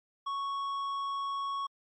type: tone with tanh clipping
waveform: sine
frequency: 1108.7 Hz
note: C#6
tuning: in tune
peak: -33 dBFS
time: 0.26-1.67 s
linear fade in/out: 10 ms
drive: 8 dB
effects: MP3 64 kbps